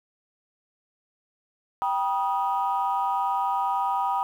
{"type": "chord", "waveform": "sine", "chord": "G augmented", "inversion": "none", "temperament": "equal with one note detuned", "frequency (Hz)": [784, 966.3, 1244.5], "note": ["G5", "B5", "D#6"], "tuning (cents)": [0, -38, 0], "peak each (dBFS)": [-26, -25, -29], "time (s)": [1.82, 4.23], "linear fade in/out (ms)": 0, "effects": ["tanh soft clip ceiling -15 dBFS", "9-bit"]}